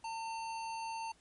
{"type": "tone", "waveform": "square", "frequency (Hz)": 900, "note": "A5", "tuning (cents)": 39, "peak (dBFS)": -39, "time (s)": [0.04, 1.12], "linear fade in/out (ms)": 5, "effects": ["pink hiss -67 dBFS RMS until 1.2 s", "MP3 48 kbps"]}